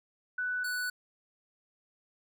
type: tone pair in turn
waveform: sine / square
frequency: 1490 / 1483.4 Hz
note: F#6 / F#6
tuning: +12 / +4 cents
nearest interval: unison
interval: 8 cents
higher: first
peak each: -30 / -32 dBFS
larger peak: first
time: 0.38-0.64 / 0.64-0.9 s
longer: neither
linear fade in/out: 5 ms
effects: none